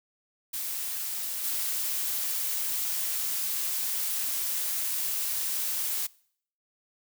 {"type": "noise with level steps", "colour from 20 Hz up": "blue", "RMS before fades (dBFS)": [-33, -30], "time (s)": [0.53, 6.07], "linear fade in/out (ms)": 10, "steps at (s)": 1.43, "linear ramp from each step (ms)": 20, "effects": ["noise-tail reverb RT60 0.6 s tail -23 dB re dry"]}